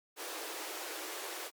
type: high-pass noise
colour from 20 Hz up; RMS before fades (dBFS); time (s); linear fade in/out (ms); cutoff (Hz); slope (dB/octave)
pink; -42; 0.16-1.51; 50; 310; 96
effects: Opus 48 kbps